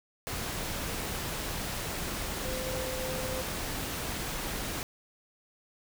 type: tone in noise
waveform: sine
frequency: 516 Hz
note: C5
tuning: 24 cents flat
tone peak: -36 dBFS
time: 2.45-3.42 s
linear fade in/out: 0 ms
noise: pink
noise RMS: -35 dBFS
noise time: 0.27-4.83 s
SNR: -4 dB
effects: none